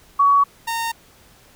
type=tone pair in turn; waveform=sine / sawtooth; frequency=1127 / 918.6 Hz; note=C#6 / A#5; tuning=+28 / -26 cents; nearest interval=major third; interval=354 cents; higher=first; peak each=-11 / -18 dBFS; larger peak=first; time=0.19-0.44 / 0.67-0.92 s; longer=neither; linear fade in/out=10 ms; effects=pink hiss -51 dBFS RMS until 1.55 s